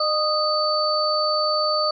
sine tone cluster, 610 / 1242 / 4530 Hz, D#5 / D#6 / C#8, -34 / -3 / +37 cents, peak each -23 dBFS, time 0-1.91 s, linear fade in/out 5 ms, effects none

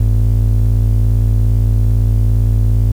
triangle ring-modulated tone, 77.6 Hz, D#2, 4 cents flat, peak -4 dBFS, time 0-2.92 s, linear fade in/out 5 ms, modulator 28.8 Hz, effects 7-bit

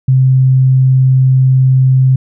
sine tone, 130.81 Hz, C3, in tune, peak -5 dBFS, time 0.08-2.16 s, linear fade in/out 5 ms, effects none

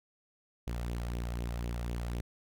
sawtooth tone with flanger, 59.1 Hz, A#1, 24 cents sharp, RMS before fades -36 dBFS, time 0.67-2.21 s, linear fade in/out 5 ms, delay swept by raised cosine 0.3 to 1.6 ms, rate 4 Hz, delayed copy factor +0.5, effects none

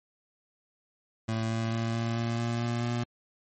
25% pulse tone with pitch steps, 112.4 / 113.38 / 114.36 / 115.36 / 116.36 / 117.38 / 118.4 / 119.43 Hz, A2 / A#2 / A#2 / A#2 / A#2 / A#2 / A#2 / A#2, +37 / -48 / -33 / -18 / -3 / +12 / +27 / +42 cents, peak -24 dBFS, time 1.28-3.04 s, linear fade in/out 10 ms, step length 220 ms, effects low-pass 9000 Hz 12 dB/octave + MP3 32 kbps

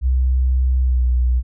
sine tone with pitch glide, 64 to 61.71 Hz, C2 to B1, -38 to -1 cents, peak -13 dBFS, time 0.01-1.43 s, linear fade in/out 50 ms, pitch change -63 cents, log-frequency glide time 0.81-1.04 s, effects none

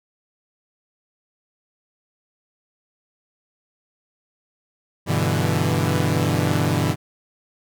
sawtooth chord, E minor seventh, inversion first, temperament equal, 98 / 123.47 / 146.83 / 164.81 Hz, G2 / B2 / D3 / E3, 0 / 0 / 0 / 0 cents, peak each -20 dBFS, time 5.06-6.96 s, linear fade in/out 50 ms, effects none

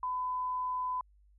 sine tone, 1006 Hz, B5, 32 cents sharp, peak -31 dBFS, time 0.03-1.01 s, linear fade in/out 2 ms, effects added 50 Hz sine -60 dBFS peak until 1.38 s

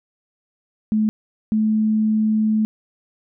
sine tone pair in turn, 215.6 / 216.6 Hz, A3 / A3, -35 / -27 cents, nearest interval unison, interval 8 cents, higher second, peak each -15 / -15 dBFS, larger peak neither, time 0.92-1.09 / 1.52-2.65 s, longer second, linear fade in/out 0 ms, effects none

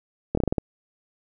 slowing click train, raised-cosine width 2 ms, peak -9 dBFS, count 7, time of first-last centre 0.35-0.582 s, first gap 24 ms, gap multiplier 1.19, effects none

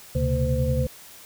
sine tone cluster, 73.6 / 126.5 / 137.3 / 227.5 / 512 Hz, D2 / B2 / C#3 / A#3 / C5, +4 / +42 / -16 / -42 / -38 cents, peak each -25 / -28 / -25 / -31 / -27 dBFS, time 0.15-0.87 s, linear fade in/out 5 ms, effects white hiss -46 dBFS RMS until 1.25 s

